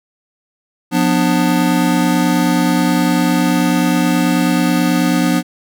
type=chord; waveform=square; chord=B diminished; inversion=second; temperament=just; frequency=177.8 / 246.9 / 296.3 Hz; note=F3 / B3 / D4; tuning=+31 / 0 / +15 cents; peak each=-17 dBFS; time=0.91-5.43 s; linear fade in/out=50 ms; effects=none